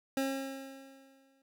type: tone with exponential decay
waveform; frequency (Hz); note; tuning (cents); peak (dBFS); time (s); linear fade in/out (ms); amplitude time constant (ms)
25% pulse; 269.8; C#4; -47; -25; 0.17-1.42; 2; 270
effects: none